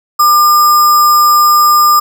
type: tone with sample-and-hold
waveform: sine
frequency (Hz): 1201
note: D6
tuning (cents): +38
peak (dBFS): -4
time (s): 0.19-2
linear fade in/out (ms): 10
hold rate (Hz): 6300
effects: none